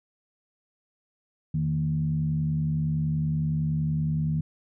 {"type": "tone with frequency modulation", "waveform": "sine", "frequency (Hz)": 155.56, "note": "D#3", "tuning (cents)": 0, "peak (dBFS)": -23, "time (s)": [1.54, 4.41], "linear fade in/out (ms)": 5, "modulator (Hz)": 70.7, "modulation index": 0.6, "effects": []}